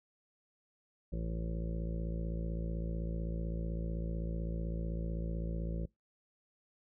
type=harmonic tone; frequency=55.8 Hz; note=A1; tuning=25 cents sharp; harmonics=1 / 2 / 3 / 4 / 6 / 7 / 8 / 9 / 10; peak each=-36 / -46 / -40 / -49 / -49 / -54 / -53 / -52 / -51 dBFS; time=1.12-5.86 s; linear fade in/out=10 ms; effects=noise-tail reverb RT60 0.2 s tail -25 dB re dry